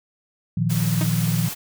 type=chord; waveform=sine; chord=Bb suspended fourth; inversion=none; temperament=just; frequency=116.54 / 155.39 / 174.81 Hz; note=Bb2 / Eb3 / F3; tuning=0 / -2 / +2 cents; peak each=-23 dBFS; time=0.57-1.49 s; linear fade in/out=5 ms
type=noise; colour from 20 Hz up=white; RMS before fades=-31 dBFS; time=0.69-1.55 s; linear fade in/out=20 ms
type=tone with exponential decay; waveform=sawtooth; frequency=312.9 Hz; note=D#4; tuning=10 cents sharp; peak=-19 dBFS; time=1.01-1.1 s; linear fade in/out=2 ms; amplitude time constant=19 ms
effects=none